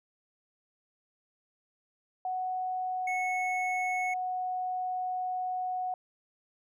sine tone with pitch glide, 741 to 736.3 Hz, F#5 to F#5, +2 to -9 cents, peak -30 dBFS, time 2.25-5.94 s, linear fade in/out 2 ms, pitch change -11 cents, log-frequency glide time 2.54-4 s
triangle tone, 2200 Hz, C#7, 14 cents flat, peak -30 dBFS, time 3.07-4.14 s, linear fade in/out 5 ms
effects none

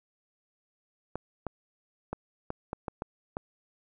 clicks, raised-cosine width 1 ms, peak -19 dBFS, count 8, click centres 1.156 / 1.467 / 2.13 / 2.504 / 2.731 / 2.882 / 3.021 / 3.369 s, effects none

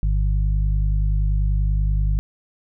harmonic tone, 50.4 Hz, G1, 49 cents sharp, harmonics 1 / 2 / 3, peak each -17 / -26 / -28 dBFS, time 0.03-2.19 s, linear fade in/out 0 ms, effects none

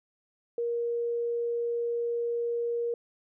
sine tone, 471.4 Hz, A#4, 19 cents sharp, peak -27 dBFS, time 0.58-2.94 s, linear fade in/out 2 ms, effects none

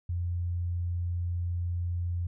sine tone, 87.31 Hz, F2, in tune, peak -28 dBFS, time 0.09-2.27 s, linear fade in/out 5 ms, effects none

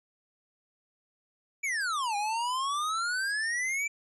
square exponential two-way sweep, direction down then up, 2349 to 805 to 2349 Hz, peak -29 dBFS, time 1.63-3.88 s, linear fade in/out 10 ms, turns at 2.16 s, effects resampled to 24000 Hz

